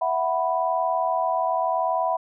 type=chord; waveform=sine; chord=E suspended second; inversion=none; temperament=equal; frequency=659.3 / 740 / 987.8 Hz; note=E5 / F#5 / B5; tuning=0 / 0 / 0 cents; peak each=-25 dBFS; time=0.01-2.17 s; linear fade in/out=10 ms; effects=none